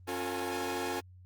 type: tone cluster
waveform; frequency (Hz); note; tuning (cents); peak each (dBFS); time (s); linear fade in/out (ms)
sawtooth; 272.9 / 356.1 / 451.7 / 833; C#4 / F4 / A4 / G#5; -27 / +34 / +45 / +5; -36 / -33 / -35 / -35; 0.07-1.01; 20
effects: added 91 Hz sine -51 dBFS peak until 1.25 s + Opus 32 kbps